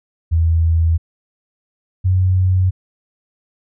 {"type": "tone pair in turn", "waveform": "sine", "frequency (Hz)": [82.2, 92.63], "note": ["E2", "F#2"], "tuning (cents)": [-4, 2], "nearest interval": "major second", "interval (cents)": 206, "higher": "second", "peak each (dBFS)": -11, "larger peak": "neither", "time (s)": [[0.31, 0.98], [2.04, 2.71]], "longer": "neither", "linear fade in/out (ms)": 20, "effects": []}